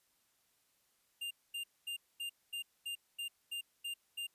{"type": "tone bursts", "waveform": "square", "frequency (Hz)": 2800, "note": "F7", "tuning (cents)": 4, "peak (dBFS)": -39, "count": 10, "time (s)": [1.21, 4.27], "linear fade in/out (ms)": 10, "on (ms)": 99, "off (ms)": 230, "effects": ["white hiss -75 dBFS RMS until 4.34 s", "resampled to 32000 Hz"]}